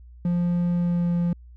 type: tone with pitch glide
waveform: triangle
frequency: 174.61 to 173 Hz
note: F3 to F3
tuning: 0 to -16 cents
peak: -18 dBFS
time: 0.25-1.33 s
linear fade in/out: 2 ms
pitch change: -16 cents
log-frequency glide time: 0.74-1.15 s
effects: added 60 Hz sine -43 dBFS peak until 1.56 s